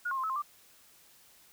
sine tone with pitch steps, 1441 / 1075 / 1048 / 1296 / 1056 / 1179 Hz, F#6 / C6 / C6 / E6 / C6 / D6, -46 / +47 / +2 / -30 / +16 / +6 cents, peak -30 dBFS, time 0.05-0.422 s, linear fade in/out 10 ms, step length 62 ms, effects white hiss -60 dBFS RMS until 1.52 s

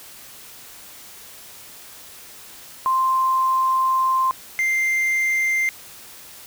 sine / triangle tone pair in turn, 1046.5 / 2093 Hz, C6 / C7, 0 / 0 cents, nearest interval octave, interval 1200 cents, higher second, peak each -16 dBFS, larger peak neither, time 2.86-4.31 / 4.59-5.69 s, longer first, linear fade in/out 0 ms, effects white hiss -42 dBFS RMS until 6.46 s

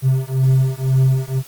triangle beating tone pair, 130.81 / 132.81 Hz, C3 / C3, 0 / +26 cents, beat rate 2 Hz, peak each -14 dBFS, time 0.02-1.43 s, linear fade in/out 50 ms, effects white hiss -42 dBFS RMS until 1.47 s + Opus 24 kbps

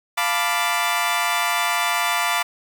20% pulse chord, B half-diminished seventh, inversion second, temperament equal, 698.5 / 880 / 987.8 / 1174.7 Hz, F5 / A5 / B5 / D6, 0 / 0 / 0 / 0 cents, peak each -20 / -22 / -20 / -19 dBFS, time 0.17-2.43 s, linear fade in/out 10 ms, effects none

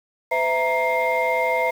sine tone cluster, 509 / 660 / 934 / 2112 Hz, C5 / E5 / A#5 / C7, -48 / +2 / +3 / +16 cents, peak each -23 dBFS, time 0.31-1.71 s, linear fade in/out 10 ms, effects tanh soft clip ceiling -12 dBFS + 7-bit

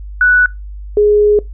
sine tone pair in turn, 1480 / 417.1 Hz, F#6 / G#4, 0 / +7 cents, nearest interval octave + minor seventh, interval 2193 cents, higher first, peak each -6 / -6 dBFS, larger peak neither, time 0.21-0.46 / 0.97-1.39 s, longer second, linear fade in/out 2 ms, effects noise-tail reverb RT60 0.2 s tail -22 dB re dry + added 50 Hz sine -25 dBFS peak until 1.53 s

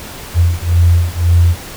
sine beating tone pair, 85.1 / 87 Hz, F2 / F2, -44 / -6 cents, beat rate 1.9 Hz, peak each -11 dBFS, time 0.34-1.56 s, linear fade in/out 50 ms, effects pink hiss -30 dBFS RMS until 1.76 s

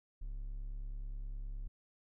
triangle tone, 34.78 Hz, C#1, 7 cents sharp, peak -37 dBFS, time 0.21-1.68 s, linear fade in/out 10 ms, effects none

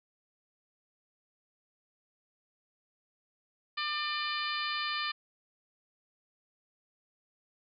harmonic tone, 598 Hz, D5, 31 cents sharp, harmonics 2 / 3 / 4 / 5 / 6 / 7 / 8, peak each -36 / -38 / -39 / -40 / -41 / -41 / -42 dBFS, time 3.77-5.12 s, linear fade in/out 10 ms, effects none

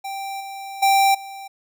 square tone with level steps, 784 Hz, G5, in tune, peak -28 / -32 / -14 / -34 dBFS, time 0.04-1.48 s, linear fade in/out 10 ms, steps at 0.4 / 0.82 / 1.14 s, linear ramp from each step 10 ms, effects none

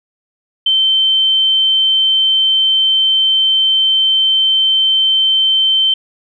sine tone, 3100 Hz, G7, 20 cents flat, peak -9 dBFS, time 0.66-5.94 s, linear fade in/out 5 ms, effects none

